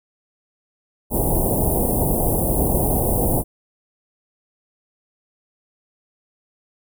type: band-stop noise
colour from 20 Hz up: pink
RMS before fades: -19 dBFS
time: 1.1-3.44 s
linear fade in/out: 50 ms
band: 840 to 9500 Hz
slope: 48 dB/octave
effects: none